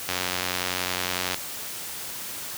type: click train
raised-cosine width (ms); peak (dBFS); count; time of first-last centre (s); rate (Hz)
0.2; -8; 115; 0.09-1.344; 90.9
effects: white hiss -35 dBFS RMS until 2.57 s + high-pass 60 Hz 12 dB/octave